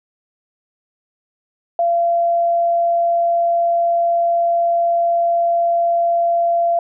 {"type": "tone", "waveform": "sine", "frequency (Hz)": 684, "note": "F5", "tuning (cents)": -36, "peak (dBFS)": -13, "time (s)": [1.79, 6.79], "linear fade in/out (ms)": 2, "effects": []}